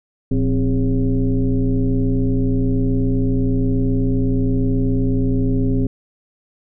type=tone with frequency modulation; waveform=sine; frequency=116.54 Hz; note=A#2; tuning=in tune; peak=-14 dBFS; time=0.31-5.87 s; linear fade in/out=5 ms; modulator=146 Hz; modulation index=1.5; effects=none